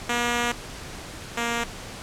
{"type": "tone pair in turn", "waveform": "5% pulse", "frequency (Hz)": [239.5, 234.7], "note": ["A#3", "A#3"], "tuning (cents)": [47, 12], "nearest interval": "unison", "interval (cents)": 35, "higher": "first", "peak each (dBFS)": [-11, -13], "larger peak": "first", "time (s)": [[0.09, 0.52], [1.37, 1.64]], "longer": "first", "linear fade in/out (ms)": 5, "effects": ["pink hiss -38 dBFS RMS until 2.02 s", "low-pass 9000 Hz 12 dB/octave"]}